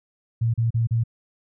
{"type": "tone bursts", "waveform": "sine", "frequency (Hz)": 115.2, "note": "A#2", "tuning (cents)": -20, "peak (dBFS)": -18, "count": 4, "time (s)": [0.41, 1.038], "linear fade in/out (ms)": 10, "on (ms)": 130, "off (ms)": 36, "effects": []}